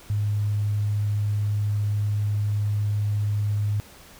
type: tone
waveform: sine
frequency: 103.83 Hz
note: G#2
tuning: in tune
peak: -21 dBFS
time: 0.1-3.8 s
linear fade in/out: 0 ms
effects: pink hiss -48 dBFS RMS until 4.19 s